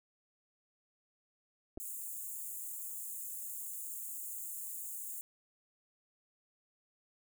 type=clicks; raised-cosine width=2 ms; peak=-31 dBFS; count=2; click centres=1.774 / 1.777 s
type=high-pass noise; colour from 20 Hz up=white; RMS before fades=-43 dBFS; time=1.8-5.21 s; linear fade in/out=0 ms; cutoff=6800 Hz; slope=96 dB/octave
effects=none